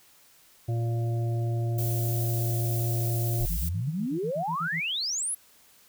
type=harmonic tone; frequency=116.54 Hz; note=A#2; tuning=in tune; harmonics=1 / 3 / 5 / 6; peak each=-25 / -37 / -43 / -42 dBFS; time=0.68-3.46 s; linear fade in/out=10 ms
type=noise; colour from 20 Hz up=violet; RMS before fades=-35 dBFS; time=1.78-3.69 s; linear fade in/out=5 ms
type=exponential sweep; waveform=sine; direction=up; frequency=34.2 to 11500 Hz; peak=-27 dBFS; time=3.4-5.35 s; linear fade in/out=10 ms
type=tone bursts; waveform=sine; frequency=164.81 Hz; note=E3; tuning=in tune; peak=-32 dBFS; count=11; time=3.49-4.806 s; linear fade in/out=20 ms; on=86 ms; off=37 ms
effects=white hiss -58 dBFS RMS until 5.88 s